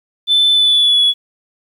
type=tone with pitch glide; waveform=sine; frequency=3520 to 3388 Hz; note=A7 to G#7; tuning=0 to +34 cents; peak=-7 dBFS; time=0.27-1.14 s; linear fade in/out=50 ms; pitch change=-66 cents; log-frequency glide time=0.52-1.03 s; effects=tanh soft clip ceiling -6 dBFS + 8-bit